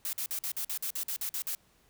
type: noise bursts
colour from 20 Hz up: blue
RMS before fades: -34 dBFS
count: 12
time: 0.05-1.55 s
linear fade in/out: 2 ms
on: 81 ms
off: 48 ms
effects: pink hiss -66 dBFS RMS until 1.89 s